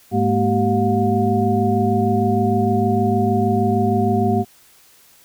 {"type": "tone cluster", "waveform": "sine", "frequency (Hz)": [104.8, 209.5, 236, 386.4, 715], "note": ["G#2", "G#3", "A#3", "G4", "F5"], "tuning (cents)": [16, 15, 22, -25, 41], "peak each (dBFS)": -21, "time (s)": [0.11, 4.45], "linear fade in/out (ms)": 50, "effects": ["white hiss -51 dBFS RMS until 5.24 s"]}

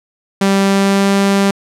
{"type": "tone with pitch glide", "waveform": "sawtooth", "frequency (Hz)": [196, 197.71], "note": ["G3", "G3"], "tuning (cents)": [0, 15], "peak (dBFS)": -6, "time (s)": [0.41, 1.51], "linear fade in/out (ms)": 5, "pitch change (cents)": 15, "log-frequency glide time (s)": [0.62, 1.14], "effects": ["low-pass 10000 Hz 12 dB/octave"]}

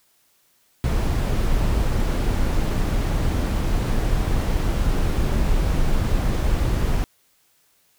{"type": "noise", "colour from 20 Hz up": "brown", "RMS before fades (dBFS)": -20, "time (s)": [0.84, 7.04], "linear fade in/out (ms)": 0, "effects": ["white hiss -62 dBFS RMS until 7.98 s"]}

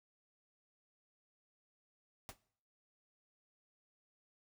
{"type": "noise with exponential decay", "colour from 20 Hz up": "pink", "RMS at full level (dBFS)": -44, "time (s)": [2.29, 2.37], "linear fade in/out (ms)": 0, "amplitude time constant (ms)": 17, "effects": ["noise-tail reverb RT60 0.6 s tail -20 dB re dry"]}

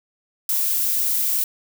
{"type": "noise", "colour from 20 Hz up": "violet", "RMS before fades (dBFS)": -21, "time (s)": [0.49, 1.44], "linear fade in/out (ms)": 2, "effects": []}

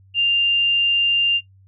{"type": "tone", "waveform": "sine", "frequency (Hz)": 2794, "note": "F7", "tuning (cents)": 0, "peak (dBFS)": -14, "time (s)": [0.14, 1.41], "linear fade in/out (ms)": 50, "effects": ["noise-tail reverb RT60 0.1 s tail -18 dB re dry", "added 96 Hz sine -48 dBFS peak until 1.67 s"]}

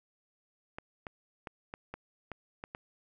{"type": "clicks", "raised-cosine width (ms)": 0.5, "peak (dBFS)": -25, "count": 8, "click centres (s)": [0.785, 1.068, 1.472, 1.739, 1.94, 2.317, 2.639, 2.749], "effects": []}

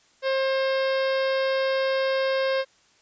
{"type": "harmonic tone", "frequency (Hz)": 533, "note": "C5", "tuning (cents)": 32, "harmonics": [1, 2, 3, 4, 5, 6, 7, 8, 9, 10], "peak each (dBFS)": [-22, -33, -32, -36, -39, -40, -39, -45, -41, -45], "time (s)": [0.22, 2.65], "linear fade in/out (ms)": 50, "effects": ["white hiss -60 dBFS RMS until 3.01 s", "resampled to 16000 Hz"]}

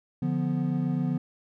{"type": "chord", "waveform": "triangle", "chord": "B diminished", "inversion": "first", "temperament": "equal", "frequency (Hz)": [146.83, 174.61, 246.9], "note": ["D3", "F3", "B3"], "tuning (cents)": [0, 0, 0], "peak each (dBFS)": -27, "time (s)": [0.22, 1.18], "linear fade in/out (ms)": 5, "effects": []}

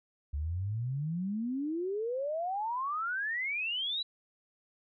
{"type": "exponential sweep", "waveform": "sine", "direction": "up", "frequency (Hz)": [69.3, 3995], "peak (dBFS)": -31, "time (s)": [0.33, 4.03], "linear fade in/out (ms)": 10, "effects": []}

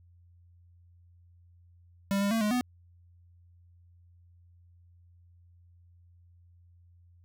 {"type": "tone with pitch steps", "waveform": "square", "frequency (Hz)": [198, 200.9, 225.9, 210, 248.2], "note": ["G3", "G3", "A3", "G#3", "B3"], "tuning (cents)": [18, 43, 46, 19, 9], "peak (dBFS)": -26, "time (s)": [2.11, 2.61], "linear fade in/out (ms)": 0, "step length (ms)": 100, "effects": ["added 87 Hz sine -56 dBFS peak until 7.24 s"]}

